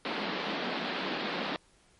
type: band-pass noise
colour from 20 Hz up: pink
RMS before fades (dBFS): -34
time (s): 0.05-1.56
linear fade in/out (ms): 0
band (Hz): 180 to 4400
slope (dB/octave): 48
effects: pink hiss -64 dBFS RMS until 1.99 s + MP3 48 kbps